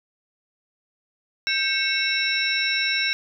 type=tone cluster; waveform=sine; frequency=1573 / 2196 / 2683 / 3841 / 5470 Hz; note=G6 / C#7 / E7 / B7 / F8; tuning=+6 / -17 / +30 / -49 / -37 cents; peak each=-27 / -26 / -28 / -27 / -27 dBFS; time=1.47-3.13 s; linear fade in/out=0 ms; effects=none